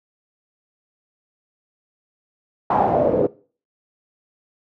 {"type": "noise with low-pass filter sweep", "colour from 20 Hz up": "pink", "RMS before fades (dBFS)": -17, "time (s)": [2.7, 3.27], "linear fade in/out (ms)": 5, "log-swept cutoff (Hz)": [940, 430], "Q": 5.4, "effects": ["noise-tail reverb RT60 0.4 s tail -21 dB re dry", "high-pass 150 Hz 12 dB/octave"]}